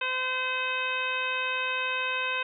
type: harmonic tone with a mistuned harmonic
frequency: 513 Hz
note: C5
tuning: 34 cents flat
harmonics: 1 / 2 / 3 / 4 / 5 / 6 / 7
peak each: -38 / -34 / -33 / -40 / -30 / -39 / -40 dBFS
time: 0.01-2.43 s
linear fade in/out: 5 ms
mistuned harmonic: 7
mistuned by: +55 cents
effects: none